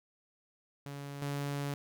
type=tone pair in turn; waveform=sawtooth; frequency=141.5 / 142.27 Hz; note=C#3 / C#3; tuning=+36 / +45 cents; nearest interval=unison; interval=9 cents; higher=second; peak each=-37 / -30 dBFS; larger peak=second; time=0.86-1.22 / 1.22-1.74 s; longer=second; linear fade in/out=0 ms; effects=none